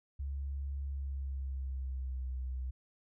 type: tone with pitch glide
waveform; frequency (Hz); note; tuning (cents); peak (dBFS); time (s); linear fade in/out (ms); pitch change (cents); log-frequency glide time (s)
sine; 69.3 to 63.92; C#2 to C2; 0 to -40; -35; 0.19-2.71; 10; -140; 0.86-2.29
effects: none